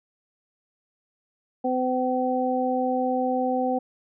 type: harmonic tone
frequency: 254.7 Hz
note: C4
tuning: 46 cents flat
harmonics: 1 / 2 / 3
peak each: -26 / -26 / -26 dBFS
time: 1.64-3.79 s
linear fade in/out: 10 ms
effects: none